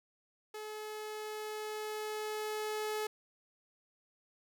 sawtooth tone with level ramp, 427.9 Hz, A4, 48 cents flat, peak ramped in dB -38 to -30 dBFS, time 0.54-3.07 s, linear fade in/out 5 ms, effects none

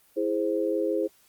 sine chord, E augmented, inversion none, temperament equal, 329.6 / 415.3 / 523.3 Hz, E4 / G#4 / B#4, 0 / 0 / 0 cents, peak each -28 dBFS, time 0.16-1.08 s, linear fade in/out 20 ms, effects white hiss -61 dBFS RMS until 1.28 s + Opus 32 kbps

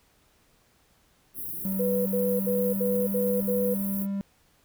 white band-stop noise, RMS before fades -35 dBFS, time 1.34-4.07 s, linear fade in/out 50 ms, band 400 to 11000 Hz, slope 48 dB/octave
triangle tone with pitch glide, 193.2 to 197.94 Hz, G3 to G3, -25 to +17 cents, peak -25 dBFS, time 1.65-4.21 s, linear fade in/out 0 ms, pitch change +42 cents, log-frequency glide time 1.81-3.1 s
sine tone bursts, 493.9 Hz, B4, in tune, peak -24 dBFS, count 6, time 1.79-3.745 s, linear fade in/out 10 ms, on 270 ms, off 67 ms
effects pink hiss -64 dBFS RMS until 4.64 s

